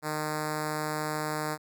5% pulse tone with notch filter, 153.1 Hz, D#3, 28 cents flat, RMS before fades -32 dBFS, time 0.02-1.58 s, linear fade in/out 50 ms, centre 3000 Hz, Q 1, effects none

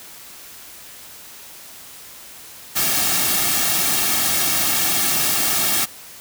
white noise with comb filter, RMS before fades -19 dBFS, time 2.75-5.86 s, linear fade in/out 20 ms, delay 2 ms, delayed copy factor -0.65, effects white hiss -40 dBFS RMS until 6.2 s

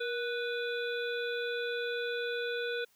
harmonic tone with a mistuned harmonic, 493.9 Hz, B4, in tune, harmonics 1 / 3 / 5 / 7 / 8, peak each -34 / -37 / -44 / -43 / -47 dBFS, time 0-2.85 s, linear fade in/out 10 ms, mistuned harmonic 1, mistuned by -64 cents, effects white hiss -68 dBFS RMS until 2.95 s + high-pass 60 Hz 12 dB/octave

